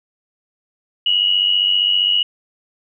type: tone with amplitude modulation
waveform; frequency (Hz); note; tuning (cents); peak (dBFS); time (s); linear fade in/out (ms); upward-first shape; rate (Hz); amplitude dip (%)
sine; 2908; F#7; -31; -10; 1.06-2.23; 5; sine; 95.2; 65
effects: none